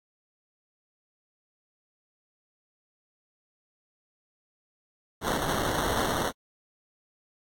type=noise with sample-and-hold; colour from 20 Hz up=white; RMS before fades=-28 dBFS; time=5.21-6.32 s; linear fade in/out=50 ms; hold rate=2450 Hz; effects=AAC 64 kbps